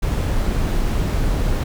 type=noise; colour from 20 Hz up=brown; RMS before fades=-19 dBFS; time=0.02-1.64 s; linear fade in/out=10 ms; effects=none